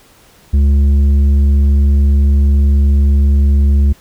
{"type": "tone with tanh clipping", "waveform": "sine", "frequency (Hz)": 70.5, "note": "C#2", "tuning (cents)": 30, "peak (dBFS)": -8, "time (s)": [0.53, 3.93], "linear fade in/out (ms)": 10, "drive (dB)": 7, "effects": ["pink hiss -46 dBFS RMS until 4 s"]}